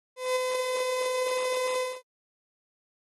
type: tone with ADSR envelope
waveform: 35% pulse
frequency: 509 Hz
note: C5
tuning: 48 cents flat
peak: -21 dBFS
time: 0.16-2.02 s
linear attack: 200 ms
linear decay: 15 ms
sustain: -4 dB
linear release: 230 ms
effects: AAC 32 kbps